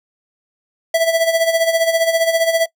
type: tone with tremolo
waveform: square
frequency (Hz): 659.3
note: E5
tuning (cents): 0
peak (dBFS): -11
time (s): 0.94-2.66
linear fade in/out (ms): 5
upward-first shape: sine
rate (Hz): 15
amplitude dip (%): 65
effects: noise-tail reverb RT60 0.1 s tail -22 dB re dry